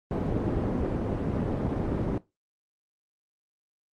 white low-pass noise, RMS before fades -28 dBFS, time 0.11-2.18 s, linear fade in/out 2 ms, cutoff 340 Hz, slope 12 dB/octave, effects noise-tail reverb RT60 0.2 s tail -18 dB re dry + Opus 24 kbps

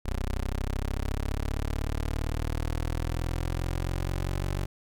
20% pulse exponential sweep, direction up, 31.44 to 47.45 Hz, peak -23 dBFS, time 0.05-4.66 s, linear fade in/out 10 ms, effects none

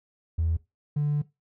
triangle tone pair in turn, 81.6 / 147.13 Hz, E2 / D3, -17 / +4 cents, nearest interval minor seventh, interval 1021 cents, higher second, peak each -19 dBFS, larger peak neither, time 0.38-0.57 / 0.96-1.22 s, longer second, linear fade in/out 10 ms, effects noise-tail reverb RT60 0.2 s tail -20 dB re dry + tanh soft clip ceiling -19 dBFS

